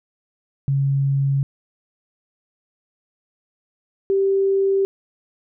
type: tone pair in turn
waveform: sine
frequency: 138 / 390.3 Hz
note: C#3 / G4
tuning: -7 / -8 cents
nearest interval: octave + tritone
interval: 1799 cents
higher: second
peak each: -16 / -15 dBFS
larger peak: second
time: 0.68-1.43 / 4.1-4.85 s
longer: neither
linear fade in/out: 0 ms
effects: none